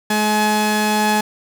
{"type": "tone pair together", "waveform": "sawtooth", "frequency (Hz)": [212.5, 848.5], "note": ["G#3", "G#5"], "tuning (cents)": [40, 37], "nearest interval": "2 octaves", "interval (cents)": 2397, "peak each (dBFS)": -14, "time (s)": [0.1, 1.21], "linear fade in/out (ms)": 5, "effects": []}